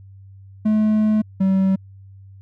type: tone pair in turn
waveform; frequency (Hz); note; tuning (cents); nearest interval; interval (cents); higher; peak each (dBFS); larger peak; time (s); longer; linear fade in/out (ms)
triangle; 214.8 / 191.37; A3 / G3; -41 / -41; major second; 200; first; -12; neither; 0.65-1.22 / 1.4-1.76; first; 10
effects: added 97 Hz sine -40 dBFS peak until 2.41 s